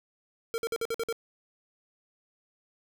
square tone bursts, 458.2 Hz, A#4, 30 cents flat, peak -29 dBFS, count 7, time 0.54-1.126 s, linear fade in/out 0 ms, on 40 ms, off 51 ms, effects none

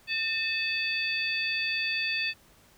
sine tone cluster, 1806 / 2589 / 3481 / 4575 Hz, A6 / E7 / A7 / D8, +45 / -32 / -19 / -46 cents, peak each -34 / -29 / -36 / -34 dBFS, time 0.07-2.34 s, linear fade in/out 50 ms, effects pink hiss -59 dBFS RMS until 2.77 s

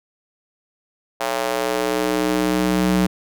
square tone with high-pass filter sweep, 61.74 Hz, B1, in tune, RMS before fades -20 dBFS, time 1.2-3.07 s, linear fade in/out 10 ms, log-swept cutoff 660 to 180 Hz, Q 1.8, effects none

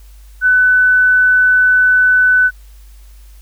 sine tone, 1500 Hz, F#6, 23 cents sharp, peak -7 dBFS, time 0.41-2.51 s, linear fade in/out 50 ms, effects added 50 Hz sine -36 dBFS peak until 3.41 s + white hiss -51 dBFS RMS until 3.41 s

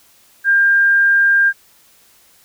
sine tone, 1600 Hz, G6, 35 cents sharp, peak -9 dBFS, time 0.44-1.53 s, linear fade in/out 50 ms, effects white hiss -51 dBFS RMS until 2.44 s

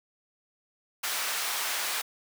pink high-pass noise, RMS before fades -31 dBFS, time 1.03-2.02 s, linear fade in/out 10 ms, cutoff 1100 Hz, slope 12 dB/octave, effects none

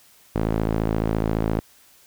sawtooth tone with band-pass filter, 54.5 Hz, A1, 16 cents flat, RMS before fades -23 dBFS, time 0.35-1.6 s, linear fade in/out 5 ms, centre 340 Hz, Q 0.58, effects white hiss -54 dBFS RMS until 2.06 s

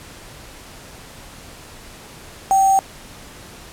sine tone with sample-and-hold, 775 Hz, G5, 20 cents flat, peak -11 dBFS, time 2.51-2.79 s, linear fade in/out 0 ms, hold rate 7350 Hz, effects pink hiss -40 dBFS RMS until 3.72 s + low-pass 12000 Hz 12 dB/octave

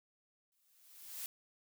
blue noise with exponential growth, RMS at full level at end -41 dBFS, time 0.52-1.26 s, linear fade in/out 1 ms, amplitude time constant 160 ms, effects none

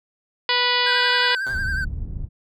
harmonic tone, 491.3 Hz, B4, 9 cents flat, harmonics 1 / 2 / 3 / 4 / 5 / 6 / 7 / 8 / 9 / 10, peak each -29 / -24 / -28 / -24 / -29 / -25 / -26 / -29 / -27 / -30 dBFS, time 0.49-1.35 s, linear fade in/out 2 ms
triangle tone with vibrato, 1557 Hz, G6, 12 cents flat, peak -21 dBFS, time 0.86-1.85 s, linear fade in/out 10 ms, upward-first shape triangle, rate 11 Hz, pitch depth 69 cents each way
5% pulse tone with exponential decay, 130.81 Hz, C3, in tune, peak -23 dBFS, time 1.46-1.83 s, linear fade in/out 2 ms, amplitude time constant 79 ms
pink low-pass noise, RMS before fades -28 dBFS, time 1.48-2.29 s, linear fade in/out 50 ms, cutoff 110 Hz, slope 12 dB/octave
effects none

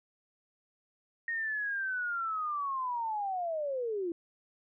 sine linear sweep, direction down, 1864.7 to 327 Hz, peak -31 dBFS, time 1.28-4.12 s, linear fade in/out 2 ms, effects none

